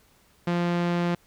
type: tone with low-pass filter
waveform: sawtooth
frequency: 173.7 Hz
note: F3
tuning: 9 cents flat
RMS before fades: -25 dBFS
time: 0.47-1.15 s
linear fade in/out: 5 ms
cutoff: 3500 Hz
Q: 0.67
effects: pink hiss -61 dBFS RMS until 1.26 s